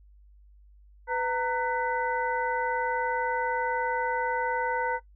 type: harmonic tone with a mistuned harmonic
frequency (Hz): 498.6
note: B4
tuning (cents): +16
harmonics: 1 / 2 / 3 / 4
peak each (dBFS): -31 / -28 / -32 / -37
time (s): 1.07-5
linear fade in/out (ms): 50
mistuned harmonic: 2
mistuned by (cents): -140
effects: noise-tail reverb RT60 0.1 s tail -19 dB re dry + added 50 Hz sine -52 dBFS peak until 5.15 s